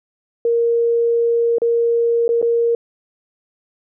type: tone with dropouts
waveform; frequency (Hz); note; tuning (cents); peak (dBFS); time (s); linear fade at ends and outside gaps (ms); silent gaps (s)
sine; 467.2; A#4; +4; -13; 0.45-2.75; 2; 1.584-1.618 / 2.28-2.29 / 2.416-2.426
effects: none